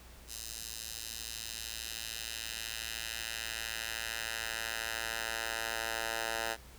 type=tone with high-pass filter sweep; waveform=10% pulse; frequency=113 Hz; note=A2; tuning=47 cents sharp; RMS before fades=-39 dBFS; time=0.27-6.57 s; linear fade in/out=50 ms; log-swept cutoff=5500 to 890 Hz; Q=0.95; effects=added 60 Hz sine -54 dBFS peak until 6.78 s + pink hiss -56 dBFS RMS until 6.78 s